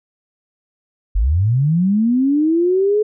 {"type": "linear sweep", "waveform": "sine", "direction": "up", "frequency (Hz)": [42.01, 430.9], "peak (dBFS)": -12, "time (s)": [1.15, 3.03], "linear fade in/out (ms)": 10, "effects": []}